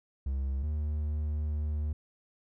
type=tone pair in turn; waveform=triangle; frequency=67.5 / 75.35 Hz; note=C#2 / D2; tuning=-45 / +45 cents; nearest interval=major second; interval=190 cents; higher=second; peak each=-27 / -27 dBFS; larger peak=neither; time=0.26-0.63 / 0.63-1.93 s; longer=second; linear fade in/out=5 ms; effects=none